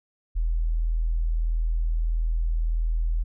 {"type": "tone", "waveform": "sine", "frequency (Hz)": 40.79, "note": "E1", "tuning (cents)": -17, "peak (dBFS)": -21, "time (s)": [0.35, 3.24], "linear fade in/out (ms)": 20, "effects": []}